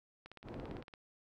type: click train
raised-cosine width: 0.3 ms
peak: -35 dBFS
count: 13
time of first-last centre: 0.26-0.938 s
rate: 17.7 Hz
type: low-pass noise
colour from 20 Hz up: white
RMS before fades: -46 dBFS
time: 0.43-0.84 s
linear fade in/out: 50 ms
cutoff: 380 Hz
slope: 12 dB/octave
effects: none